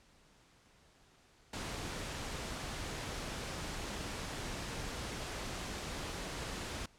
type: noise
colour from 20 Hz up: pink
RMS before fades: -41 dBFS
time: 1.53-6.86 s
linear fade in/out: 5 ms
effects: pink hiss -65 dBFS RMS until 6.98 s + low-pass 8000 Hz 12 dB/octave